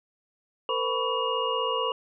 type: tone cluster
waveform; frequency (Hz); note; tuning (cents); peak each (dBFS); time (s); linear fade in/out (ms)
sine; 455 / 511 / 988 / 1128 / 2850; A#4 / C5 / B5 / C#6 / F7; -42 / -41 / 0 / +30 / +34; -31; 0.69-1.92; 2
effects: none